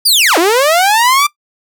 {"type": "linear two-way sweep", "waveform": "sawtooth", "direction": "down then up", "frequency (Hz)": [4977, 312.7, 1191], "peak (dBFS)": -4, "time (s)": [0.05, 1.27], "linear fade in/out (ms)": 10, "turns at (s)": 0.38, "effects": ["noise-tail reverb RT60 0.1 s tail -19 dB re dry"]}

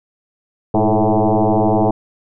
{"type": "tone with frequency modulation", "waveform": "sine", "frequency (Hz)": 222.2, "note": "A3", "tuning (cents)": 17, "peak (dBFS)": -11, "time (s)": [0.74, 1.91], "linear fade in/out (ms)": 5, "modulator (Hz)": 108, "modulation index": 5.9, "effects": []}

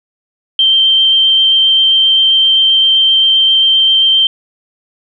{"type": "tone with vibrato", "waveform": "sine", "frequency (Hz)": 3136, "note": "G7", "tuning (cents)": 0, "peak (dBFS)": -6, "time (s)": [0.59, 4.27], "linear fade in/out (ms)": 2, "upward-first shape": "triangle", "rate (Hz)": 7.6, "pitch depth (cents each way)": 8, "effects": []}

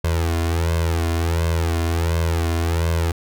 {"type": "tone with flanger", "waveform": "sawtooth", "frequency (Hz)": 83, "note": "E2", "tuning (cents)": 12, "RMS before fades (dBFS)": -20, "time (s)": [0.04, 3.12], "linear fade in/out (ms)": 5, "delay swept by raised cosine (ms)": [1.9, 2.88], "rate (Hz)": 1.4, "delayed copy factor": 0.95, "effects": []}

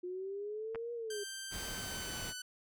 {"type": "linear two-way sweep", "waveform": "sine", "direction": "up then down", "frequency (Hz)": [354.5, 477.6, 401], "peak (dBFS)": -38, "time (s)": [0.03, 1.24], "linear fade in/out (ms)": 10, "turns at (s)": 0.93}
{"type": "clicks", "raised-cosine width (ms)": 0.5, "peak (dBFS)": -30, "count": 2, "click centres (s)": [0.748, 0.757]}
{"type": "tone with pitch glide", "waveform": "10% pulse", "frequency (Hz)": [1568, 1497.2], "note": ["G6", "F#6"], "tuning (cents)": [0, 20], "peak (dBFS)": -33, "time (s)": [1.1, 2.42], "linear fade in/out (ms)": 5, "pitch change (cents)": -80, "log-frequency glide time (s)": [1.56, 2.28]}
{"type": "noise", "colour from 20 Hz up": "pink", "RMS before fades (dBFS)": -44, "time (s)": [1.5, 2.34], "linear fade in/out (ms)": 50}
{"effects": []}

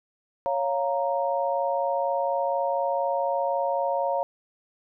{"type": "chord", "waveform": "sine", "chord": "Bb minor", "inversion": "first", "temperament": "equal", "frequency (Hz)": [554.4, 698.5, 932.3], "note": ["Db5", "F5", "Bb5"], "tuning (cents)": [0, 0, 0], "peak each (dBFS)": [-26, -28, -28], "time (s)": [0.46, 4.23], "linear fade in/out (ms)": 0, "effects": []}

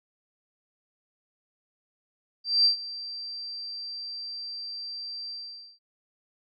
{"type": "tone with ADSR envelope", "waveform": "sine", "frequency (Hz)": 4699, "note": "D8", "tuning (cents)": 0, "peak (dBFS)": -16, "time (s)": [2.44, 5.79], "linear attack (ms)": 210, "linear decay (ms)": 110, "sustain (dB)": -18, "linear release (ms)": 490, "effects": []}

